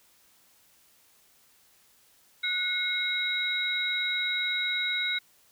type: tone cluster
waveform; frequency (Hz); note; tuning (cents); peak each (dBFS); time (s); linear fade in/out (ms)
sine; 1469 / 2159 / 3831; F#6 / C#7 / A#7; -13 / -46 / +47; -34 / -30 / -29; 2.43-5.19; 10
effects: white hiss -62 dBFS RMS until 5.51 s